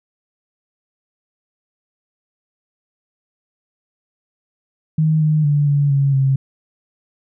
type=tone with pitch steps; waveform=sine; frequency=156.7 / 153.8 / 145.8 / 143.3 / 139 / 134.9 Hz; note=D#3 / D#3 / D3 / D3 / C#3 / C#3; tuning=+13 / -20 / -12 / -42 / +5 / -47 cents; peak=-12 dBFS; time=4.98-6.36 s; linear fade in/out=5 ms; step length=230 ms; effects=none